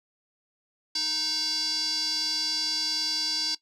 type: tone with band-pass filter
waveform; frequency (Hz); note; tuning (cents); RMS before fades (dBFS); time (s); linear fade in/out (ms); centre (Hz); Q
square; 310.7; D#4; -2; -28; 0.95-3.55; 5; 4800; 9.9
effects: noise-tail reverb RT60 0.1 s tail -18 dB re dry